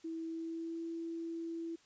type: tone with pitch glide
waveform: sine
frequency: 326.4 to 331.9 Hz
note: E4 to E4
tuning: -17 to +12 cents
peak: -38 dBFS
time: 0.04-1.76 s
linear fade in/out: 10 ms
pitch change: +29 cents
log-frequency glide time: 0.26-0.83 s
effects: white hiss -66 dBFS RMS until 1.85 s + resampled to 16000 Hz